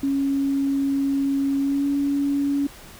sine tone with pitch glide, 275.9 to 281.9 Hz, C#4 to C#4, -8 to +29 cents, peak -19 dBFS, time 0.03-2.67 s, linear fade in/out 5 ms, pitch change +37 cents, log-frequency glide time 1.59-1.87 s, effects pink hiss -44 dBFS RMS until 2.99 s

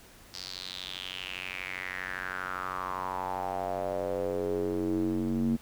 square tone with band-pass filter sweep, 46.25 Hz, F#1, in tune, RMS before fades -33 dBFS, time 0.33-5.57 s, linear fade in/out 20 ms, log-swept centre 4900 to 230 Hz, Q 5.1, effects pink hiss -54 dBFS RMS until 5.61 s

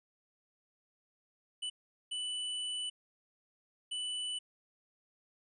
square tone bursts at uneven times, 2980 Hz, F#7, 12 cents sharp, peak -36 dBFS, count 3, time 1.62-1.7 / 2.11-2.9 / 3.91-4.39 s, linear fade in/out 10 ms, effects resampled to 24000 Hz

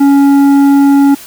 sine tone with tanh clipping, 279.5 Hz, C#4, 14 cents sharp, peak -5 dBFS, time 0-1.15 s, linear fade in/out 10 ms, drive 9 dB, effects white hiss -32 dBFS RMS until 1.26 s

